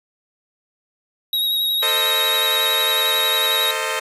square tone with vibrato, 3800 Hz, A#7, 33 cents sharp, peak -18 dBFS, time 1.33-3.71 s, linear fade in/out 2 ms, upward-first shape triangle, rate 11 Hz, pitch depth 27 cents each way
10% pulse chord, A diminished, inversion none, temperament equal with one note detuned, 446.7 / 523.3 / 622.3 Hz, A4 / C5 / Eb5, +26 / 0 / 0 cents, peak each -17 / -17 / -17 dBFS, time 1.82-4 s, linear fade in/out 10 ms
effects resampled to 32000 Hz

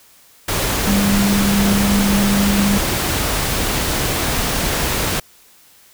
sine tone in noise, 200.6 Hz, G3, 40 cents sharp, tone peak -14 dBFS, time 0.87-2.78 s, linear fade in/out 5 ms, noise pink, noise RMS -19 dBFS, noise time 0.48-5.2 s, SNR +2 dB, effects white hiss -49 dBFS RMS until 5.93 s

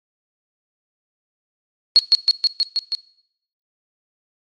sine tone with echo, 4327 Hz, C#8, 43 cents flat, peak -6 dBFS, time 1.96-1.99 s, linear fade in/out 0 ms, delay 160 ms, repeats 6, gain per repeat -2 dB, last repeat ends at 2.95 s, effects noise-tail reverb RT60 0.7 s tail -21 dB re dry + MP3 48 kbps

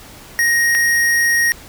square tone pair in turn, 1873 / 1873 Hz, A#6 / A#6, +8 / +8 cents, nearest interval unison, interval 0 cents, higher neither, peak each -13 dBFS, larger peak neither, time 0.39-0.75 / 0.75-1.52 s, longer second, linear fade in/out 0 ms, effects pink hiss -39 dBFS RMS until 1.68 s

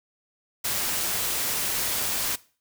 white noise, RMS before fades -27 dBFS, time 0.64-2.36 s, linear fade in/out 10 ms, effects noise-tail reverb RT60 0.4 s tail -20 dB re dry

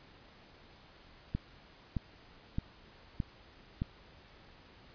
click train, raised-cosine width 5 ms, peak -20 dBFS, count 5, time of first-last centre 1.35-3.819 s, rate 1.62 Hz, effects pink hiss -58 dBFS RMS until 4.94 s + resampled to 11025 Hz

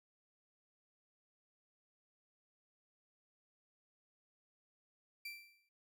30% pulse tone with exponential decay, 2347 Hz, D7, 2 cents flat, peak -40 dBFS, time 5.25-5.69 s, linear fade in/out 5 ms, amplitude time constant 94 ms, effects noise-tail reverb RT60 0.3 s tail -21 dB re dry

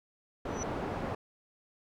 white low-pass noise, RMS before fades -36 dBFS, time 0.45-1.15 s, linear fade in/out 5 ms, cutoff 730 Hz, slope 12 dB/octave
sine tone with exponential growth, 5940 Hz, F#8, 6 cents sharp, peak -34 dBFS, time 0.47-0.63 s, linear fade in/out 1 ms, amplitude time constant 34 ms
effects none

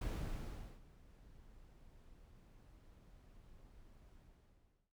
brown noise with ADSR envelope, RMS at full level -38 dBFS, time 0.01-4.92 s, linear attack 6 ms, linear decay 780 ms, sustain -23 dB, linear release 790 ms, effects none

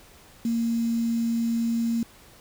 sine tone with quantisation, 231.2 Hz, A#3, 14 cents flat, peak -22 dBFS, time 0.45-2.03 s, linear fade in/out 2 ms, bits 7, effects pink hiss -52 dBFS RMS until 2.4 s

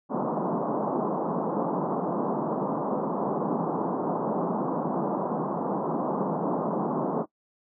pink band-pass noise, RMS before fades -28 dBFS, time 0.09-7.26 s, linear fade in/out 50 ms, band 160 to 1100 Hz, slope 48 dB/octave, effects noise-tail reverb RT60 0.1 s tail -22 dB re dry

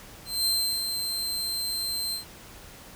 sawtooth tone with ADSR envelope, 4129 Hz, C8, 24 cents flat, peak -19 dBFS, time 0.25-2.25 s, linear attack 210 ms, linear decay 360 ms, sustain -6 dB, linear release 120 ms, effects pink hiss -47 dBFS RMS until 2.95 s

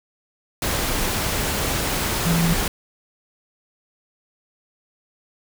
sine tone in noise, 167.8 Hz, E3, 31 cents sharp, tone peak -17 dBFS, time 2.26-2.54 s, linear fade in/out 2 ms, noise pink, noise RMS -23 dBFS, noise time 0.62-2.68 s, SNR +3 dB, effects none

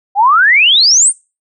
sine exponential sweep, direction up, 764 to 9397 Hz, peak -5 dBFS, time 0.15-1.13 s, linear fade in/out 50 ms, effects noise-tail reverb RT60 0.3 s tail -24 dB re dry

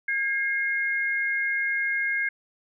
sine tone pair together, 1631 / 2139 Hz, G#6 / C7, -32 / +38 cents, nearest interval perfect fourth, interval 470 cents, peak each -26 dBFS, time 0.08-2.29 s, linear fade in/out 5 ms, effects none

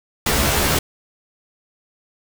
pink noise with comb filter, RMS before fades -18 dBFS, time 0.26-0.79 s, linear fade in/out 5 ms, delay 14 ms, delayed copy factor +0.75, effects none

